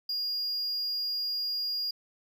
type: tone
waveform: triangle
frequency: 4840 Hz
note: D#8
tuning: 49 cents flat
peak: -28 dBFS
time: 0.09-1.91 s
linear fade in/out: 5 ms
effects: none